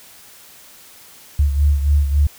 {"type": "beating tone pair", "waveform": "sine", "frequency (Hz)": [71.6, 75.2], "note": ["D2", "D2"], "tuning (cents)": [-43, 42], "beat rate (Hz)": 3.6, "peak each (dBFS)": [-13, -20], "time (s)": [1.39, 2.27], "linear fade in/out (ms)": 5, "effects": ["white hiss -44 dBFS RMS until 2.38 s"]}